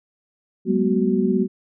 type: tone cluster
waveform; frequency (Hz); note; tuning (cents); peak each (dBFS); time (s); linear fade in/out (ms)
sine; 189.3 / 207.7 / 242.5 / 373.4; F#3 / G#3 / B3 / F#4; +40 / 0 / -31 / +16; -22; 0.65-1.48; 50
effects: none